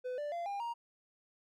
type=tone with pitch steps; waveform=triangle; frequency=503 / 587.9 / 687.1 / 803.1 / 938.6 Hz; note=B4 / D5 / F5 / G5 / A#5; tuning=+32 / +2 / -28 / +42 / +12 cents; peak=-34 dBFS; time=0.04-0.74 s; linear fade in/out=20 ms; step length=140 ms; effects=none